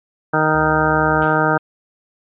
harmonic tone, 155.56 Hz, D#3, in tune, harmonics 1 / 2 / 3 / 4 / 5 / 6 / 8 / 9 / 10, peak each -22 / -22 / -22 / -22 / -22 / -22 / -22 / -22 / -22 dBFS, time 0.33-1.58 s, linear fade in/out 10 ms
triangle tone, 70.8 Hz, C#2, 37 cents sharp, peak -28 dBFS, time 0.54-1.25 s, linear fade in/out 10 ms
white noise with exponential decay, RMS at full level -30 dBFS, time 1.22-1.59 s, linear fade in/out 1 ms, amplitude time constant 80 ms
effects resampled to 8000 Hz

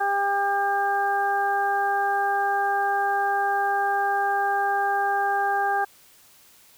harmonic tone, 400 Hz, G4, 35 cents sharp, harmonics 1 / 2 / 3 / 4, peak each -31 / -22 / -32 / -27 dBFS, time 0-5.85 s, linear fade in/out 10 ms, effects white hiss -54 dBFS RMS until 6.77 s

